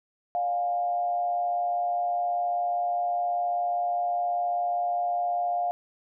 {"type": "tone with frequency modulation", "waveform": "sine", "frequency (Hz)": 706, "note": "F5", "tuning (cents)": 19, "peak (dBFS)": -24, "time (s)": [0.35, 5.71], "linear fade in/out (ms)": 0, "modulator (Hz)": 119, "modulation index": 0.41, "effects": []}